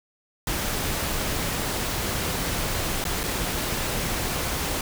pink noise with dropouts, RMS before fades -27 dBFS, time 0.47-4.81 s, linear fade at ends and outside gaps 2 ms, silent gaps 3.041-3.051 / 3.233-3.237 s, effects none

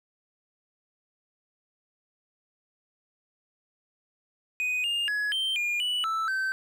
triangle tone with pitch steps, 2494 / 2819 / 1684 / 3130 / 2420 / 2956 / 1319 / 1545 Hz, D#7 / F7 / G#6 / G7 / D#7 / F#7 / E6 / G6, +3 / +16 / +24 / -3 / -49 / -2 / +1 / -26 cents, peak -24 dBFS, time 4.6-6.52 s, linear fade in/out 0 ms, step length 240 ms, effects none

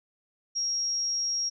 sine tone, 5600 Hz, F8, 4 cents sharp, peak -26 dBFS, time 0.55-1.5 s, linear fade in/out 20 ms, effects none

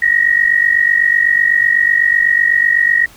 sine tone pair together, 1864.7 / 1912.7 Hz, A#6 / A#6, 0 / +44 cents, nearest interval unison, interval 44 cents, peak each -12 dBFS, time 0.02-3.06 s, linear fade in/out 5 ms, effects pink hiss -42 dBFS RMS until 3.16 s

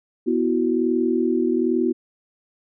sine chord, B suspended fourth, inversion none, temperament just, 246.9 / 329.3 / 370.4 Hz, B3 / E4 / F#4, 0 / -2 / +2 cents, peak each -22 dBFS, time 0.26-1.93 s, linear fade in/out 20 ms, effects none

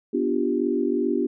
sine chord, G dominant seventh, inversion first, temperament equal, 246.9 / 293.7 / 349.2 / 392 Hz, B3 / D4 / F4 / G4, 0 / 0 / 0 / 0 cents, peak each -26 dBFS, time 0.13-1.27 s, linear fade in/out 10 ms, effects none

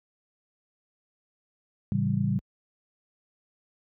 sine chord, A dominant seventh, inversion none, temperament equal with one note detuned, 110 / 137.16 / 164.81 / 196 Hz, A2 / C#3 / E3 / G3, 0 / -18 / 0 / 0 cents, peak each -29 / -28 / -32 / -27 dBFS, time 1.92-2.39 s, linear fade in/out 0 ms, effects high-pass 60 Hz 12 dB/octave

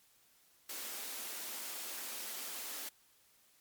white high-pass noise, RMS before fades -43 dBFS, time 0.69-2.89 s, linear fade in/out 5 ms, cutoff 210 Hz, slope 96 dB/octave, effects white hiss -68 dBFS RMS until 3.6 s + MP3 96 kbps

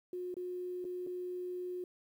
sine tone with dropouts, 360.6 Hz, F#4, 45 cents flat, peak -37 dBFS, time 0.13-1.84 s, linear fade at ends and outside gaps 2 ms, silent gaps 0.342-0.367 / 0.844-0.85 / 1.066-1.071 s, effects 11-bit

